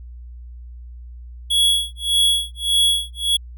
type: tone with tremolo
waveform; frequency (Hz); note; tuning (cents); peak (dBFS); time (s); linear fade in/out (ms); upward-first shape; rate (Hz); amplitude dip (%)
square; 3351; G#7; +15; -13; 1.5-3.37; 10; sine; 1.7; 100
effects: added 60 Hz sine -34 dBFS peak until 3.57 s